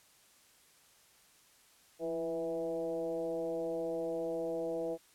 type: tone with frequency modulation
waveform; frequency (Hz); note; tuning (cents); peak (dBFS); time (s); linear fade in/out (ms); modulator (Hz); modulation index
sine; 493.9; B4; 0; -33; 1.99-4.98; 50; 161; 1.1
effects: white hiss -64 dBFS RMS until 5.14 s + low-pass 12000 Hz 12 dB/octave